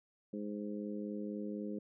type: harmonic tone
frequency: 104 Hz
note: G#2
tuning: 3 cents sharp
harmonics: 2 / 3 / 4 / 5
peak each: -40 / -44 / -46 / -48 dBFS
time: 0.33-1.79 s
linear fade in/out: 5 ms
effects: none